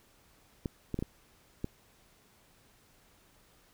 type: clicks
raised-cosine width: 3 ms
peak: -20 dBFS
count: 5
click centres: 0.658 / 0.943 / 0.99 / 1.025 / 1.644 s
effects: pink hiss -64 dBFS RMS until 3.73 s